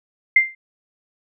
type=tone with exponential decay; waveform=sine; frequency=2093 Hz; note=C7; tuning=in tune; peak=-6 dBFS; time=0.36-0.55 s; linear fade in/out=5 ms; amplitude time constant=41 ms; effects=none